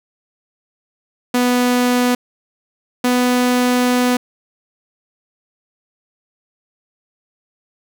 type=tone pair in turn; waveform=sawtooth; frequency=246.9 / 248 Hz; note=B3 / B3; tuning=0 / +7 cents; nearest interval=unison; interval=7 cents; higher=second; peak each=-9 dBFS; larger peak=neither; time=1.34-2.15 / 3.04-4.17 s; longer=second; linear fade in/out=5 ms; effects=none